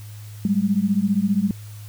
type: beating tone pair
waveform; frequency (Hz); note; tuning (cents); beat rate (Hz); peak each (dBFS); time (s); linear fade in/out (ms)
sine; 193.2 / 208.2; G3 / G#3; -25 / +5; 15; -20; 0.45-1.51; 2
effects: added 105 Hz sine -35 dBFS peak until 1.88 s + white hiss -48 dBFS RMS until 1.88 s